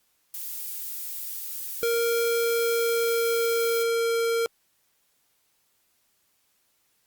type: noise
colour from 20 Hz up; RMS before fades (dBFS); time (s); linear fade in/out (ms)
violet; -34; 0.34-3.83; 2
type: tone with pitch glide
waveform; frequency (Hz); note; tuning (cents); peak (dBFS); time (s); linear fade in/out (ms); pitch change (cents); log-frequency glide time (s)
square; 466.2 to 461.1; A#4 to A#4; 0 to -19; -23; 1.83-4.46; 0; -19; 2.23-4.19
effects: white hiss -69 dBFS RMS until 7.06 s + Opus 48 kbps